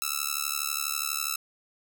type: tone with amplitude modulation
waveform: 5% pulse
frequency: 1318.5 Hz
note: E6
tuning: in tune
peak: -12 dBFS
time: 0.02-1.36 s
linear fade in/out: 0 ms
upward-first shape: sine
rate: 72.2 Hz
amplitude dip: 100%
effects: none